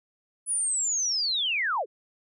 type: linear sweep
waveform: sine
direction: down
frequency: 10000 to 351.9 Hz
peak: -24 dBFS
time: 0.46-1.86 s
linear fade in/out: 50 ms
effects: none